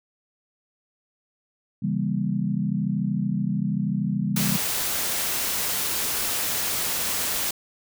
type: chord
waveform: sine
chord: C# diminished seventh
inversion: none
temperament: just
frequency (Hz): 138.59 / 166.31 / 199.57 / 239.5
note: C#3 / E3 / G3 / Bb3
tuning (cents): 0 / +16 / +31 / +47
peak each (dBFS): -29 / -28 / -25 / -31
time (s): 1.82-4.57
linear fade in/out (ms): 10
type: noise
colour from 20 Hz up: white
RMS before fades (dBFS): -26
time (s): 4.36-7.51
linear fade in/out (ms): 5
effects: none